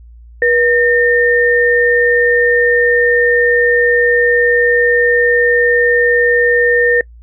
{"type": "tone pair together", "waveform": "sine", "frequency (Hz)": [482, 1819.8], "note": ["B4", "A#6"], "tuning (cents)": [-42, -42], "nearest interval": "octave + major seventh", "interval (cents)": 2300, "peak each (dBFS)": -11, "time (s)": [0.42, 7.01], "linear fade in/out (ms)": 2, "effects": ["noise-tail reverb RT60 0.1 s tail -25 dB re dry", "added 58 Hz sine -35 dBFS peak until 7.22 s"]}